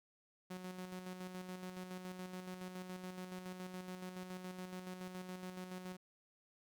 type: tone with tremolo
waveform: sawtooth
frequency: 183.4 Hz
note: F#3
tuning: 15 cents flat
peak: -40 dBFS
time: 0.5-5.97 s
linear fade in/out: 10 ms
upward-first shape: square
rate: 7.1 Hz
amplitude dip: 45%
effects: none